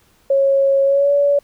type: tone with pitch glide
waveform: sine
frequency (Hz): 548 to 570.3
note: C#5 to C#5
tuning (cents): -20 to +49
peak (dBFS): -11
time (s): 0.3-1.39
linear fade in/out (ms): 5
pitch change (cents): +69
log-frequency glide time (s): 0.84-1.12
effects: pink hiss -56 dBFS RMS until 1.43 s